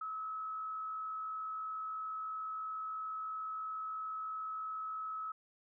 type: tone with frequency modulation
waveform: sine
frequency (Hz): 1290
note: E6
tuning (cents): -38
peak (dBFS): -38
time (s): 0.01-5.32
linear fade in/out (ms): 5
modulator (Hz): 57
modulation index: 0.34
effects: none